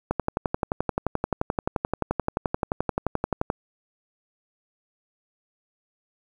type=click train; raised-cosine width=1 ms; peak=-9 dBFS; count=40; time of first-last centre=0.11-3.501 s; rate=11.5 Hz; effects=8-bit